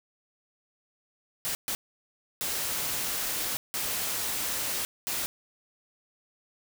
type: noise bursts at uneven times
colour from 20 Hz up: white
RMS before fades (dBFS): -31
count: 5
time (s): 1.45-1.55 / 1.68-1.75 / 2.41-3.57 / 3.74-4.85 / 5.07-5.26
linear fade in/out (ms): 0
effects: none